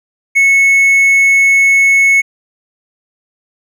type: tone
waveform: triangle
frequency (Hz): 2200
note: C#7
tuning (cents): -14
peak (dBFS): -4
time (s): 0.35-2.22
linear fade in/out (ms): 20
effects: none